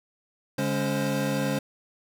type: tone cluster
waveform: square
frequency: 143.3 / 206.5 / 278.4 / 527 Hz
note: D3 / G#3 / C#4 / C5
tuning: -42 / -10 / +8 / +12 cents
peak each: -31 dBFS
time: 0.58-1.59 s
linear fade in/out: 5 ms
effects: none

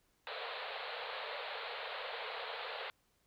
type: band-pass noise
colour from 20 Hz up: pink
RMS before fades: -43 dBFS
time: 0.27-2.9 s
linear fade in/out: 0 ms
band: 440 to 4300 Hz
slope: 96 dB/octave
effects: pink hiss -75 dBFS RMS until 3.26 s

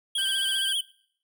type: tone with vibrato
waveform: square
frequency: 3179 Hz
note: G7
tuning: 24 cents sharp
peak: -25 dBFS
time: 0.15-0.81 s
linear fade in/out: 5 ms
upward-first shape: sine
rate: 15 Hz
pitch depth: 86 cents each way
type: tone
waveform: square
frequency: 1574 Hz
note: G6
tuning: 7 cents sharp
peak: -34 dBFS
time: 0.18-0.73 s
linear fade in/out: 5 ms
type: click train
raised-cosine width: 0.2 ms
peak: -31 dBFS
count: 27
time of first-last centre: 0.18-0.583 s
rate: 64.5 Hz
effects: noise-tail reverb RT60 0.6 s tail -21 dB re dry

